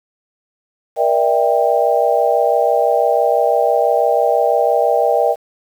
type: chord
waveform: sine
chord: E half-diminished seventh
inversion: second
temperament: just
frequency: 474.7 / 593.3 / 659.3 / 791.1 Hz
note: Bb4 / D5 / E5 / G5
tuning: +31 / +18 / 0 / +16 cents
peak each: -17 dBFS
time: 0.96-5.36 s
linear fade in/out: 50 ms
effects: 7-bit